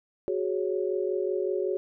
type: chord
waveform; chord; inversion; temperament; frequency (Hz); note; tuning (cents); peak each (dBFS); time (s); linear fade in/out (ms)
sine; F# suspended second; none; equal; 370 / 415.3 / 554.4; F#4 / G#4 / C#5; 0 / 0 / 0; -28 / -30 / -33; 0.28-1.77; 0
effects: none